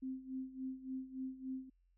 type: tone with tremolo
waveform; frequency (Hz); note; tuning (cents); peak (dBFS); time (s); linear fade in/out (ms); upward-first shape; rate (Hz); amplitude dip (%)
sine; 261.6; C4; 0; -38; 0.02-1.7; 10; sine; 3.5; 80
effects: added 44 Hz sine -70 dBFS peak until 1.97 s